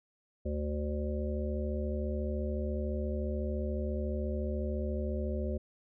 harmonic tone, 74.1 Hz, D2, 16 cents sharp, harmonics 1 / 3 / 5 / 7 / 8, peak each -33 / -38 / -40 / -41 / -42 dBFS, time 0.45-5.58 s, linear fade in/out 10 ms, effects none

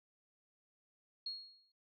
sine tone with exponential decay, 4298 Hz, C8, 46 cents sharp, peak -37 dBFS, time 1.26-1.72 s, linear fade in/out 5 ms, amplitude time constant 100 ms, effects noise-tail reverb RT60 0.1 s tail -21 dB re dry

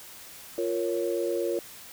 sine chord, Bb minor, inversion second, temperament equal, 349.2 / 466.2 / 554.4 Hz, F4 / Bb4 / Db5, 0 / 0 / 0 cents, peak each -29 / -30 / -31 dBFS, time 0.58-1.59 s, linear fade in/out 2 ms, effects white hiss -46 dBFS RMS until 1.92 s

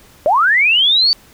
sine linear sweep, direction up, 554.4 to 4617 Hz, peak -9 dBFS, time 0.26-1.13 s, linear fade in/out 0 ms, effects pink hiss -46 dBFS RMS until 1.33 s

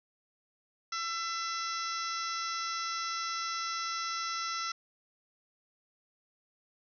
harmonic tone with a mistuned harmonic, 671 Hz, E5, 31 cents sharp, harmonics 2 / 3 / 4 / 5 / 6 / 7 / 8 / 9, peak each -35 / -42 / -47 / -48 / -44 / -48 / -41 / -44 dBFS, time 0.92-4.72 s, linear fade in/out 5 ms, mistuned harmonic 7, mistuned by +21 cents, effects none

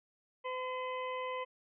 harmonic tone, 510 Hz, C5, 44 cents flat, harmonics 1 / 2 / 4 / 5 / 6, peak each -39 / -39 / -46 / -51 / -52 dBFS, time 0.44-1.45 s, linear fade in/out 20 ms, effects none

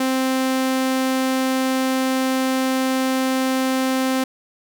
sawtooth tone, 261.6 Hz, C4, in tune, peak -14 dBFS, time 0-4.24 s, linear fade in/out 5 ms, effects none

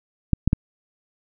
clicks, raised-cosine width 5 ms, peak -4 dBFS, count 3, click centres 0.333 / 0.476 / 0.531 s, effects none

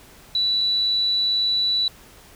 sine tone pair in turn, 3951 / 3951 Hz, B7 / B7, 0 / 0 cents, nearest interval unison, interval 0 cents, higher neither, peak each -18 dBFS, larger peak neither, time 0.35-0.61 / 0.61-1.88 s, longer second, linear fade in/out 2 ms, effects pink hiss -48 dBFS RMS until 2.35 s

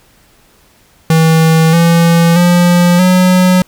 square tone with pitch steps, 161.4 / 168.35 / 175.6 / 183.16 Hz, E3 / E3 / F3 / F#3, -36 / +37 / +10 / -17 cents, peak -6 dBFS, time 1.1-3.62 s, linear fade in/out 2 ms, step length 630 ms, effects pink hiss -48 dBFS RMS until 3.67 s

